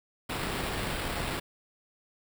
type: noise with sample-and-hold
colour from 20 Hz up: pink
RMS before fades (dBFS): -33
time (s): 0.29-1.4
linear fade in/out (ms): 10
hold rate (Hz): 6300
effects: none